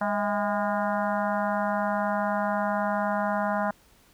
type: harmonic tone with a mistuned harmonic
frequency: 204 Hz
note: G#3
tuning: 31 cents flat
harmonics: 1 / 3 / 4 / 5 / 6 / 7 / 8 / 9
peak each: -30 / -29 / -30 / -32 / -38 / -34 / -40 / -44 dBFS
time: 0.01-3.71 s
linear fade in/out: 5 ms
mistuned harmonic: 3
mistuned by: +63 cents
effects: pink hiss -59 dBFS RMS until 4.13 s